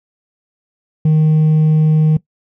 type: tone with hard clipping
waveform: triangle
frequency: 155.56 Hz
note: D#3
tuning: in tune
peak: -7 dBFS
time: 1.05-2.17 s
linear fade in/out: 5 ms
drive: 1 dB
effects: noise-tail reverb RT60 0.1 s tail -19 dB re dry